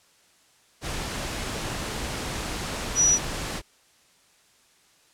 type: tone in noise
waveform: sine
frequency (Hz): 5860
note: F#8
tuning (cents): -18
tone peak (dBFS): -16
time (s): 2.95-3.19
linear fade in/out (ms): 50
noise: pink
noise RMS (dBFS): -31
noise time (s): 0.81-3.62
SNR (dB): +12
effects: white hiss -60 dBFS RMS until 5.13 s + low-pass 9000 Hz 12 dB/octave